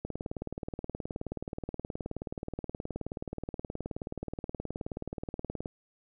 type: click train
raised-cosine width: 2 ms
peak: -22 dBFS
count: 107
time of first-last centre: 0.05-5.658 s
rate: 18.9 Hz
effects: none